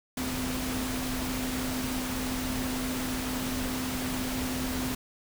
sine tone in noise, 255.6 Hz, C4, 40 cents flat, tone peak -32 dBFS, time 0.17-4.95 s, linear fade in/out 5 ms, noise pink, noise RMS -34 dBFS, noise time 0.17-4.95 s, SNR -1 dB, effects none

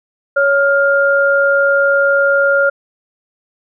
sine tone pair together, 558 / 1406 Hz, C#5 / F6, +11 / +11 cents, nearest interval octave + major third, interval 1600 cents, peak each -12 dBFS, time 0.36-2.7 s, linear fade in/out 10 ms, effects none

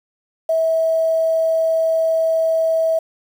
sine tone with quantisation, 649 Hz, E5, 27 cents flat, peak -14 dBFS, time 0.49-2.99 s, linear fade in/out 5 ms, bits 7, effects none

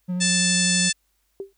triangle tone with vibrato, 180 Hz, F#3, 47 cents flat, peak -21 dBFS, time 0.08-0.9 s, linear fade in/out 20 ms, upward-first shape sine, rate 12 Hz, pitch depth 15 cents each way
harmonic tone, 880 Hz, A5, in tune, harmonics 2 / 3 / 4 / 5 / 6 / 7 / 8 / 9 / 10, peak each -28 / -28 / -28 / -28 / -28 / -28 / -28 / -28 / -28 dBFS, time 0.2-0.93 s, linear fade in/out 20 ms
sine tone with exponential decay, 392 Hz, G4, in tune, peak -25 dBFS, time 1.4-1.53 s, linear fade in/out 1 ms, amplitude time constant 28 ms
effects added 50 Hz sine -70 dBFS peak until 1.57 s + white hiss -70 dBFS RMS until 1.57 s

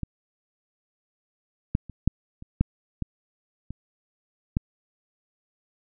clicks, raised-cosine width 5 ms, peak -17 / -9 / -27 / -6 / -28 / -7 / -15 / -22 / -10 dBFS, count 9, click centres 0.033 / 1.751 / 1.897 / 2.076 / 2.424 / 2.61 / 3.023 / 3.706 / 4.569 s, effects none

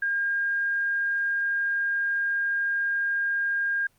sine tone, 1613 Hz, G6, 49 cents sharp, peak -23 dBFS, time 0.02-3.87 s, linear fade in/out 5 ms, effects pink hiss -65 dBFS RMS until 3.98 s + Opus 24 kbps

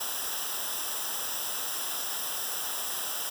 white noise with comb filter, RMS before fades -33 dBFS, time 0-3.3 s, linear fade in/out 10 ms, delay 0.45 ms, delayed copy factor -0.8, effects none

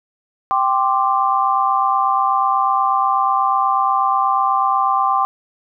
sine chord, G suspended fourth, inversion none, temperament equal, 784 / 1046.5 / 1174.7 Hz, G5 / C6 / D6, 0 / 0 / 0 cents, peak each -18 dBFS, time 0.51-5.25 s, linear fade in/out 0 ms, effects none

